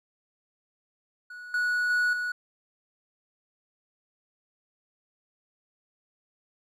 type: tone with level steps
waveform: triangle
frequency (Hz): 1466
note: F#6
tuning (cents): -16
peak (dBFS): -38 / -22 / -20 / -26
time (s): 1.3-2.32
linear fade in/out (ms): 5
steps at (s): 1.54 / 1.9 / 2.13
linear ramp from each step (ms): 2
effects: none